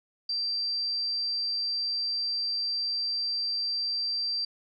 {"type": "tone", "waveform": "sine", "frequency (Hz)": 4699, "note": "D8", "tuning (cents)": 0, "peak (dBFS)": -27, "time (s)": [0.29, 4.45], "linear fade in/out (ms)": 5, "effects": []}